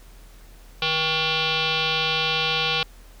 sine tone with frequency modulation, 155.56 Hz, D#3, in tune, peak -20 dBFS, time 0.82-2.83 s, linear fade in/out 2 ms, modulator 636 Hz, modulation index 6.1, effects added 40 Hz sine -44 dBFS peak until 3.2 s + pink hiss -53 dBFS RMS until 3.2 s

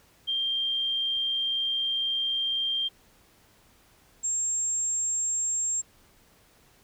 sine tone pair in turn, 3181 / 7500 Hz, G7 / A#8, +25 / +10 cents, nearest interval octave + minor third, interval 1485 cents, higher second, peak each -25 dBFS, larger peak neither, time 0.27-2.89 / 4.23-5.82 s, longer first, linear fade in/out 20 ms, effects pink hiss -60 dBFS RMS until 6.83 s

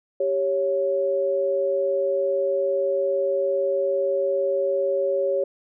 sine tone pair together, 392 / 554.4 Hz, G4 / C#5, 0 / 0 cents, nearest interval tritone, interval 600 cents, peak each -25 / -21 dBFS, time 0.2-5.44 s, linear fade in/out 5 ms, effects none

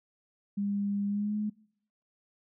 sine tone with pitch glide, 201.7 to 210.9 Hz, G3 to G#3, +50 to +27 cents, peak -28 dBFS, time 0.57-1.5 s, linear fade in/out 10 ms, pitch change +77 cents, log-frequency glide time 1.07-1.36 s, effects noise-tail reverb RT60 0.7 s tail -24 dB re dry

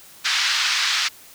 white band-pass noise, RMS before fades -21 dBFS, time 0.24-1.09 s, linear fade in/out 20 ms, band 1200 to 5100 Hz, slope 24 dB/octave, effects white hiss -46 dBFS RMS until 1.34 s

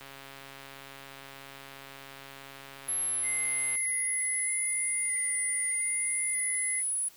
click train, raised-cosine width 0.3 ms, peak -30 dBFS, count 514, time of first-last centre 0.01-3.755 s, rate 137 Hz
sine linear two-way sweep, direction down then up, 11175 to 9397 to 10280 Hz, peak -28 dBFS, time 2.88-7.09 s, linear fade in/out 10 ms, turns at 5.41 s
sine tone with vibrato, 2055 Hz, C7, 32 cents flat, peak -35 dBFS, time 3.22-6.83 s, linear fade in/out 50 ms, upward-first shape square, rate 0.8 Hz, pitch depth 21 cents each way
effects white hiss -56 dBFS RMS until 7.16 s

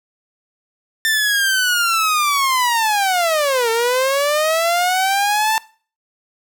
sawtooth linear two-way sweep, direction down then up, 1792 to 447.8 to 891 Hz, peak -11 dBFS, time 1.05-5.58 s, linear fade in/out 0 ms, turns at 3.7 s, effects noise-tail reverb RT60 0.4 s tail -20 dB re dry

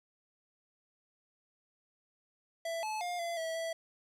square tone with pitch steps, 664 / 863 / 708 / 681 / 651 / 658 Hz, E5 / A5 / F5 / F5 / E5 / E5, +12 / -34 / +23 / -44 / -22 / -3 cents, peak -35 dBFS, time 2.65-3.73 s, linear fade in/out 5 ms, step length 180 ms, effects low-pass 11000 Hz 12 dB/octave + 11-bit

